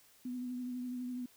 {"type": "tone with vibrato", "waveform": "sine", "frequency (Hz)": 248.9, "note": "B3", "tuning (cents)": 14, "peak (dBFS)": -37, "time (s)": [0.25, 1.26], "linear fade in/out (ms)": 5, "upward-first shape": "triangle", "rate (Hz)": 12, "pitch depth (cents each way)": 31, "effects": ["white hiss -64 dBFS RMS until 1.36 s"]}